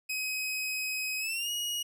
sawtooth tone with pitch glide, 2531 to 2891 Hz, D#7 to F#7, +29 to -41 cents, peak -28 dBFS, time 0.09-1.83 s, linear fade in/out 10 ms, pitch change +230 cents, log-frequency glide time 1.19-1.5 s, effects none

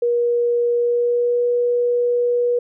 sine tone with pitch glide, 477.5 to 483.9 Hz, A#4 to B4, +42 to -35 cents, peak -15 dBFS, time 0.02-2.59 s, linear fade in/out 5 ms, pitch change +23 cents, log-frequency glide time 0.74-1.45 s, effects none

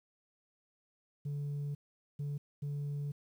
sine tone bursts at uneven times, 144.3 Hz, D3, 30 cents flat, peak -32 dBFS, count 3, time 1.25-1.75 / 2.19-2.38 / 2.62-3.12 s, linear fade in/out 10 ms, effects tanh soft clip ceiling -34 dBFS + 11-bit

